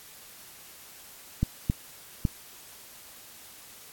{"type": "clicks", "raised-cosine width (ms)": 5, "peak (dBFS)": -11, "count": 3, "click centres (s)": [1.43, 1.699, 2.252], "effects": ["white hiss -49 dBFS RMS until 3.92 s", "AAC 64 kbps"]}